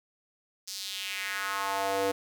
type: tone with high-pass filter sweep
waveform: square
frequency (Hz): 98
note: G2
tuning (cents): 0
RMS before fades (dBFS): -32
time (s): 0.67-2.12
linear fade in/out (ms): 10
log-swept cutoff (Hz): 5400 to 430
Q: 2.5
effects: none